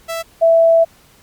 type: tone pair in turn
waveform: sawtooth / sine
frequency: 661 / 661 Hz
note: E5 / E5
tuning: +5 / +5 cents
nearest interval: unison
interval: 0 cents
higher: neither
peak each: -17 / -7 dBFS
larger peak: second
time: 0.08-0.23 / 0.41-0.85 s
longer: second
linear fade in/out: 20 ms
effects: pink hiss -49 dBFS RMS until 1.22 s + MP3 96 kbps